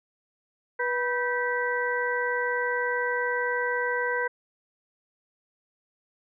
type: harmonic tone with a mistuned harmonic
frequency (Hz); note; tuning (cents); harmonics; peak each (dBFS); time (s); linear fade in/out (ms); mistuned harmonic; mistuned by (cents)
489; B4; -17; 1 / 2 / 3 / 4; -29 / -31 / -29 / -32; 0.79-4.28; 10; 3; +97
effects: none